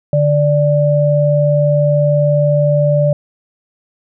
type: tone pair together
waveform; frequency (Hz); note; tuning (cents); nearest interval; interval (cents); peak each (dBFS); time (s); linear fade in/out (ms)
sine; 146.82 / 587.3; D3 / D5; 0 / 0; 2 octaves; 2400; -12; 0.13-3.13; 2
effects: none